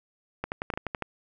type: clicks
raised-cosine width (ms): 0.5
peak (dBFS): -15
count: 9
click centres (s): 0.44 / 0.519 / 0.619 / 0.702 / 0.738 / 0.775 / 0.867 / 0.948 / 1.023
effects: none